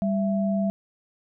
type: tone pair together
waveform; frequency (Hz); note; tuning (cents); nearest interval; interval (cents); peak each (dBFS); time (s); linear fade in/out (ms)
sine; 197.71 / 665; G3 / E5; +15 / +15; octave + major sixth; 2100; -22 / -28; 0.02-0.7; 0
effects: none